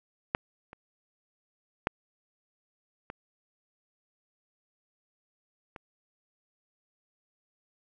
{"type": "clicks", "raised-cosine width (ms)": 0.5, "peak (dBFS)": [-10, -30, -10, -23, -27], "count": 5, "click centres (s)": [0.349, 0.731, 1.871, 3.101, 5.762], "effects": []}